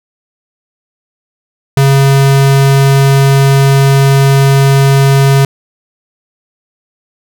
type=tone; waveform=square; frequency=137.2 Hz; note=C#3; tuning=17 cents flat; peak=-5 dBFS; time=1.77-5.45 s; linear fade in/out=2 ms; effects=none